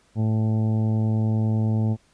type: harmonic tone with a mistuned harmonic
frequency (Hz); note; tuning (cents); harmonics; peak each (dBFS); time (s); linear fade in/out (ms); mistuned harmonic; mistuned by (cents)
110; A2; 0; 1 / 2 / 3 / 4 / 5 / 6 / 7 / 8; -20 / -25 / -36 / -39 / -41 / -43 / -43 / -46; 0.15-1.97; 50; 8; -16
effects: pink hiss -61 dBFS RMS until 2.13 s + resampled to 22050 Hz